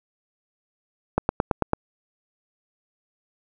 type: click train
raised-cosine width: 1 ms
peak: -5 dBFS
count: 6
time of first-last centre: 1.18-1.734 s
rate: 9.03 Hz
effects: none